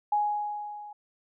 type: tone with level ramp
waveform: sine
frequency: 833 Hz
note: G#5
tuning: 5 cents sharp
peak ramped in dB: -21 to -41 dBFS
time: 0.12-0.93 s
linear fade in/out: 5 ms
effects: none